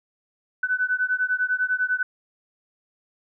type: beating tone pair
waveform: sine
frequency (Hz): 1497 / 1507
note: F#6 / F#6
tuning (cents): +20 / +31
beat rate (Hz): 10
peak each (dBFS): -24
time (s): 0.63-2.03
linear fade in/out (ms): 5
effects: none